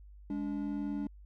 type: tone pair together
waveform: triangle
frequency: 206.7 / 287.8 Hz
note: G#3 / D4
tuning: -8 / -35 cents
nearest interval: tritone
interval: 573 cents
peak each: -35 / -33 dBFS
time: 0.3-1.07 s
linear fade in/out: 2 ms
effects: added 50 Hz sine -50 dBFS peak until 1.25 s